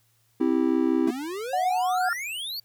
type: chord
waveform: triangle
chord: C major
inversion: none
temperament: just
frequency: 261.6 / 327 / 392.4 Hz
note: C4 / E4 / G4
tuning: 0 / -14 / +2 cents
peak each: -22 / -21 / -26 dBFS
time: 0.4-1.11 s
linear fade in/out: 10 ms
type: exponential sweep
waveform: square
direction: up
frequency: 219.8 to 4680 Hz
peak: -31 dBFS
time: 1.07-2.6 s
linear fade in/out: 5 ms
type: tone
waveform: sine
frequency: 735 Hz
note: F#5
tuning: 12 cents flat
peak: -22 dBFS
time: 1.53-2.09 s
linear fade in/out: 5 ms
type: tone with exponential growth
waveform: sine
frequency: 1396.9 Hz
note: F6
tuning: in tune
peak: -22 dBFS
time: 1.7-2.13 s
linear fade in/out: 1 ms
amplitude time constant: 93 ms
effects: added 114 Hz sine -67 dBFS peak until 2.64 s + white hiss -67 dBFS RMS until 2.64 s